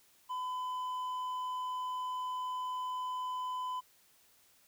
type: tone with hard clipping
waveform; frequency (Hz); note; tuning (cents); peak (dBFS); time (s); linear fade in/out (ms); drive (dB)
triangle; 1008; B5; +35; -36; 0.29-3.81; 20; 7
effects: white hiss -66 dBFS RMS until 4.67 s